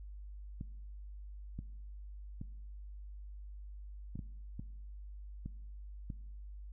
clicks, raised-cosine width 5 ms, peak -29 dBFS, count 8, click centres 0.611 / 1.59 / 2.414 / 4.156 / 4.192 / 4.595 / 5.46 / 6.102 s, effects noise-tail reverb RT60 1.0 s tail -19 dB re dry + added 50 Hz sine -45 dBFS peak until 6.72 s

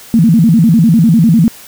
sine tone with vibrato, 194.1 Hz, G3, 17 cents flat, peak -4 dBFS, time 0.14-1.48 s, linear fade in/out 0 ms, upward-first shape square, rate 10 Hz, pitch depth 290 cents each way, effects white hiss -35 dBFS RMS until 1.67 s

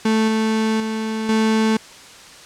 35% pulse tone with level steps, 220 Hz, A3, in tune, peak -13 / -15 / -20 / -13 dBFS, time 0.05-1.77 s, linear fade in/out 5 ms, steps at 0.28 / 0.8 / 1.29 s, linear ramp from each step 2 ms, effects white hiss -41 dBFS RMS until 2.45 s + low-pass 7000 Hz 12 dB/octave

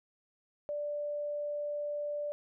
sine tone, 587.3 Hz, D5, in tune, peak -33 dBFS, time 0.69-2.32 s, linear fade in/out 0 ms, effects none

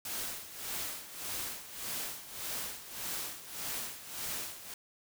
white noise with tremolo, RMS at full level -37 dBFS, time 0.05-4.74 s, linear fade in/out 2 ms, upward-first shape sine, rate 1.7 Hz, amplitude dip 75%, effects none

